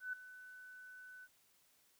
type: tone with ADSR envelope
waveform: sine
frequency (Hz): 1500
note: F#6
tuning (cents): +23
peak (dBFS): -37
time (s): 0-1.28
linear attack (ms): 130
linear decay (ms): 6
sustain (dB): -15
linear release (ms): 45
effects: white hiss -72 dBFS RMS until 1.99 s